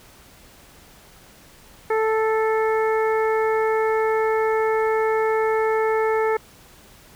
harmonic tone with a mistuned harmonic, 440 Hz, A4, in tune, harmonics 1 / 2 / 3 / 4 / 5, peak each -19 / -25 / -29 / -31 / -33 dBFS, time 1.9-6.37 s, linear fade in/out 5 ms, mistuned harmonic 5, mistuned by -17 cents, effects pink hiss -49 dBFS RMS until 7.15 s

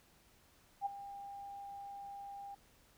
sine tone with ADSR envelope, 800 Hz, G5, 35 cents sharp, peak -31 dBFS, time 0.81-2.55 s, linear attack 49 ms, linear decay 14 ms, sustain -14 dB, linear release 9 ms, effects pink hiss -67 dBFS RMS until 2.97 s

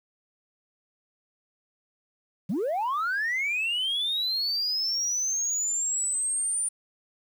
sine linear sweep, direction up, 151.7 to 9290 Hz, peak -23 dBFS, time 2.49-6.69 s, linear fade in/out 10 ms, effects tanh soft clip ceiling -23 dBFS + 9-bit

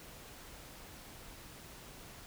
silence, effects pink hiss -52 dBFS RMS until 2.26 s

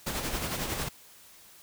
pink noise with tremolo, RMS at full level -31 dBFS, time 0.06-0.89 s, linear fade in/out 10 ms, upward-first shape sine, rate 11 Hz, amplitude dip 45%, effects white hiss -54 dBFS RMS until 1.62 s

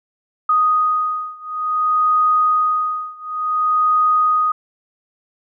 sine beating tone pair, 1244.5 / 1245.06 Hz, D#6 / D#6, 0 / +1 cents, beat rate 0.56 Hz, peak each -17 / -18 dBFS, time 0.49-4.52 s, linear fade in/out 5 ms, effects none

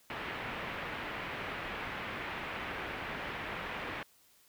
white low-pass noise, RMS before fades -40 dBFS, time 0.1-4.03 s, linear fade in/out 2 ms, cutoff 2500 Hz, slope 24 dB/octave, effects white hiss -65 dBFS RMS until 4.48 s

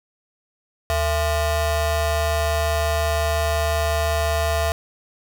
40% pulse ring-modulated tone, 374.2 Hz, F#4, 20 cents sharp, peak -15 dBFS, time 0.9-4.72 s, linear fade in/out 0 ms, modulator 297 Hz, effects none

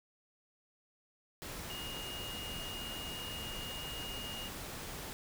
sine tone in noise, 2855 Hz, F7, 37 cents sharp, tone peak -43 dBFS, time 1.7-4.48 s, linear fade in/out 0 ms, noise pink, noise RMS -44 dBFS, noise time 1.42-5.13 s, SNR -2 dB, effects none

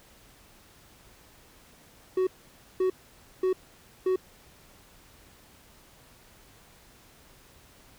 triangle tone bursts, 372.7 Hz, F#4, 13 cents sharp, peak -20 dBFS, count 4, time 2.17-4.16 s, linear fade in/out 5 ms, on 100 ms, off 530 ms, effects pink hiss -56 dBFS RMS until 7.98 s

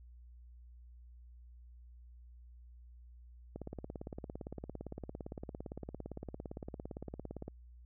click train, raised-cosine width 2 ms, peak -29 dBFS, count 70, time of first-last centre 3.56-7.48 s, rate 17.6 Hz, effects added 60 Hz sine -53 dBFS peak until 7.85 s

